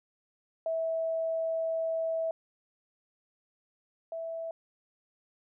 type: tone pair in turn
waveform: sine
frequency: 652 / 657.7 Hz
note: E5 / E5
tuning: -19 / -4 cents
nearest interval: unison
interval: 15 cents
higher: second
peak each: -28 / -34 dBFS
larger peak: first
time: 0.66-2.31 / 4.12-4.51 s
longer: first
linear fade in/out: 2 ms
effects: none